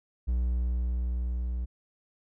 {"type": "tone with level ramp", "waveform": "triangle", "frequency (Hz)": 60.8, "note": "B1", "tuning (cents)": -26, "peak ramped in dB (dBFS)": [-22, -27], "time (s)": [0.27, 1.66], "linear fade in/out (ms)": 20, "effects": []}